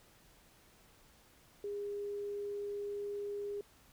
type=tone; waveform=sine; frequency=407.8 Hz; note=G#4; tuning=32 cents flat; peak=-37 dBFS; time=1.64-3.61 s; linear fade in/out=2 ms; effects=pink hiss -64 dBFS RMS until 3.92 s